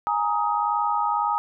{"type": "chord", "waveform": "sine", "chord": "Ab suspended second", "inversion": "none", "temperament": "equal with one note detuned", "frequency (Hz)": [830.6, 932.3, 1255.3], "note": ["Ab5", "Bb5", "Eb6"], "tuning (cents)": [0, 0, 15], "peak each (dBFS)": -25, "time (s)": [0.07, 1.38], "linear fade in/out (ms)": 0, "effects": []}